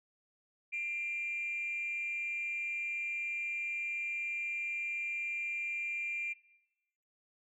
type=tone with frequency modulation; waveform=sine; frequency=2381 Hz; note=D7; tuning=23 cents sharp; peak=-33 dBFS; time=0.72-6.34 s; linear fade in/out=20 ms; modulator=295 Hz; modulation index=0.32; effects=noise-tail reverb RT60 1.0 s tail -21 dB re dry + tanh soft clip ceiling -29 dBFS